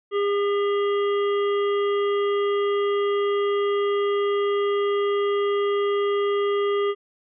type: harmonic tone with a mistuned harmonic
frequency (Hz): 405.3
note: G#4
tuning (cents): -42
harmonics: 1 / 3 / 5 / 7 / 8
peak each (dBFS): -20 / -29 / -36 / -41 / -40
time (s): 0.11-6.95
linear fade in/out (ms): 50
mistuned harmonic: 5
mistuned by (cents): -20
effects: none